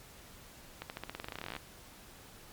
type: accelerating click train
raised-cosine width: 0.3 ms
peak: -23 dBFS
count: 21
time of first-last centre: 0.82-1.565 s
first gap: 79 ms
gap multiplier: 0.91
effects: pink hiss -54 dBFS RMS until 2.52 s + MP3 96 kbps

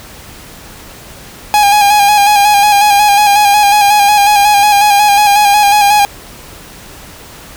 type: tone with vibrato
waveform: 45% pulse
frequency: 822 Hz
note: G#5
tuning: 18 cents flat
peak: -5 dBFS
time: 1.54-6.05 s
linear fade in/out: 0 ms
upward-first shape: square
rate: 5.5 Hz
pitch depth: 32 cents each way
effects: pink hiss -33 dBFS RMS until 7.56 s

